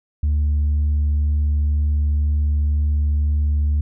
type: tone with vibrato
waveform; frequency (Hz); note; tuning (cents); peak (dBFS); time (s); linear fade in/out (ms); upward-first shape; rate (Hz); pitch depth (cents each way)
sine; 74; D2; +14; -13; 0.23-3.81; 5; triangle; 2; 8
effects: tanh soft clip ceiling -14 dBFS